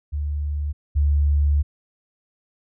sine tone pair in turn, 73.42 / 72.62 Hz, D2 / D2, 0 / -19 cents, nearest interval unison, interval 19 cents, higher first, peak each -22 / -15 dBFS, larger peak second, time 0.12-0.73 / 0.95-1.63 s, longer second, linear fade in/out 20 ms, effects none

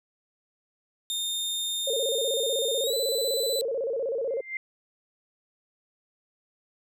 sawtooth tone with pitch glide, 3646 to 3999 Hz, A#7 to B7, -39 to +21 cents, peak -25 dBFS, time 1.1-3.61 s, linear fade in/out 0 ms, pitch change +160 cents, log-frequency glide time 2.82-2.94 s
sine tone with vibrato, 500 Hz, B4, 21 cents sharp, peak -26 dBFS, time 1.87-4.41 s, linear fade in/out 5 ms, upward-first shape square, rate 16 Hz, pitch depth 150 cents each way
sine tone with exponential growth, 2093 Hz, C7, in tune, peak -26 dBFS, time 4.29-4.57 s, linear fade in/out 2 ms, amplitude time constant 59 ms
effects none

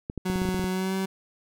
clicks, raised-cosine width 3 ms, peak -18 dBFS, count 10, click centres 0.099 / 0.177 / 0.3 / 0.358 / 0.418 / 0.453 / 0.489 / 0.545 / 0.595 / 0.642 s
30% pulse tone with pitch glide, 185 to 190.97 Hz, F#3 to G3, 0 to -45 cents, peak -23 dBFS, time 0.25-1.06 s, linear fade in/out 10 ms, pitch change +55 cents, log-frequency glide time 0.69-0.95 s
effects none

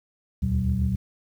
sine tone cluster, 72.8 / 80 / 120.1 / 190 Hz, D2 / D#2 / B2 / F#3, -15 / +49 / -48 / +46 cents, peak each -26 dBFS, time 0.42-0.96 s, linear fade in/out 10 ms, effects tanh soft clip ceiling -12 dBFS + 9-bit

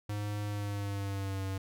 square tone with pitch glide, 103.7 to 96.2 Hz, G#2 to G2, -2 to -32 cents, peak -34 dBFS, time 0.09-1.58 s, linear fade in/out 5 ms, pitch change -130 cents, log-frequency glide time 0.46-1.44 s, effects none

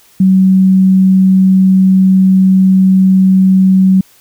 sine tone, 189 Hz, F#3, 37 cents sharp, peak -4 dBFS, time 0.2-4.01 s, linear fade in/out 5 ms, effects white hiss -46 dBFS RMS until 4.2 s

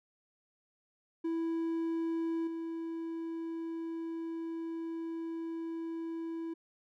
triangle tone with level steps, 329.6 Hz, E4, in tune, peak -29 / -34 dBFS, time 1.24-6.54 s, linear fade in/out 10 ms, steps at 2.47 s, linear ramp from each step 5 ms, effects none

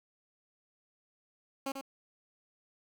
15% pulse tone with echo, 271.8 Hz, C#4, 34 cents flat, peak -27 dBFS, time 1.66-1.72 s, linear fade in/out 5 ms, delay 92 ms, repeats 1, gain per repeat -6 dB, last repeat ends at 1.812 s, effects 11-bit

